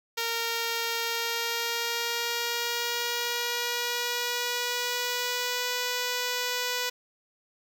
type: tone with pitch glide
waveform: 5% pulse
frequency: 462.7 to 493.1 Hz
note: A#4 to B4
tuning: -13 to -3 cents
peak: -16 dBFS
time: 0.17-6.9 s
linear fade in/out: 10 ms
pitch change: +110 cents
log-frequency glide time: 1.03-5.66 s
effects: none